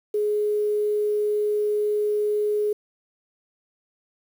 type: tone with quantisation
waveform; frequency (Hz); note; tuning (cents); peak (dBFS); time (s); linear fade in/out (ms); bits
sine; 419; G#4; +15; -20; 0.14-2.73; 5; 8
effects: none